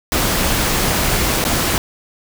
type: noise with dropouts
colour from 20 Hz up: pink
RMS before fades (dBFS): -17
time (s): 0.12-1.78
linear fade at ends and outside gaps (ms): 1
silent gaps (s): 1.441-1.45
effects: none